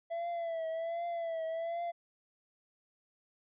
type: tone with vibrato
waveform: triangle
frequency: 667 Hz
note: E5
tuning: 20 cents sharp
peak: -32 dBFS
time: 0.1-1.92 s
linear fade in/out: 20 ms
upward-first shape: triangle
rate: 1.3 Hz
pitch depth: 65 cents each way
effects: resampled to 8000 Hz